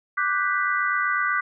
sine chord, G major seventh, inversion second, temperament equal, 1174.7 / 1480 / 1568 / 1975.5 Hz, D6 / F#6 / G6 / B6, 0 / 0 / 0 / 0 cents, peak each -25 / -25 / -29 / -27 dBFS, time 0.17-1.41 s, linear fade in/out 10 ms, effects none

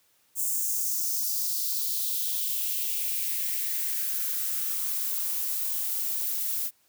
violet noise with high-pass filter sweep, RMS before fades -29 dBFS, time 0.35-6.71 s, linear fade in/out 50 ms, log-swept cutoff 7800 to 500 Hz, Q 2.7, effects white hiss -66 dBFS RMS until 6.88 s + high-pass 60 Hz 12 dB/octave

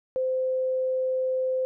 sine tone, 517 Hz, C5, 21 cents flat, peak -23 dBFS, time 0.16-1.65 s, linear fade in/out 0 ms, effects none

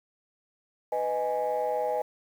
sine chord, G# minor, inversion first, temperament equal with one note detuned, 498.8 / 622.3 / 830.6 Hz, B4 / D#5 / G#5, +17 / 0 / 0 cents, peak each -29 dBFS, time 0.92-2.02 s, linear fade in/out 5 ms, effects tanh soft clip ceiling -20 dBFS + 9-bit

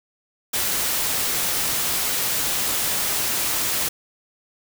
white noise, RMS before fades -23 dBFS, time 0.53-3.89 s, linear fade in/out 10 ms, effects none

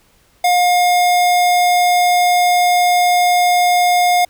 square tone, 713 Hz, F5, 36 cents sharp, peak -11 dBFS, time 0.44-4.25 s, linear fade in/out 5 ms, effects pink hiss -54 dBFS RMS until 4.29 s

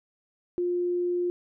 sine tone, 353.5 Hz, F4, 21 cents sharp, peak -24 dBFS, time 0.58-1.3 s, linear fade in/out 0 ms, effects none

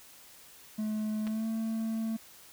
triangle tone with pitch glide, 214.8 to 223.1 Hz, A3 to A3, -41 to +24 cents, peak -28 dBFS, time 0.78-2.17 s, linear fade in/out 10 ms, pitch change +65 cents, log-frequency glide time 1.24-1.46 s
clicks, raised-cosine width 0.3 ms, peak -28 dBFS, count 2, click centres 1.269 / 1.275 s
effects white hiss -54 dBFS RMS until 2.52 s

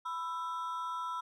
triangle ring-modulated tone, 1161 Hz, D6, 20 cents flat, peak -30 dBFS, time 0.05-1.21 s, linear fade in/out 10 ms, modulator 168 Hz, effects none

